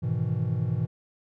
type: chord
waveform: triangle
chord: E major seventh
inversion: first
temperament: equal with one note detuned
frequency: 103.83 / 123.47 / 154.85 / 164.81 Hz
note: G#2 / B2 / D#3 / E3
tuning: 0 / 0 / -8 / 0 cents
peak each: -28 / -26 / -31 / -29 dBFS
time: 0.02-0.87 s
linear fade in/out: 20 ms
effects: none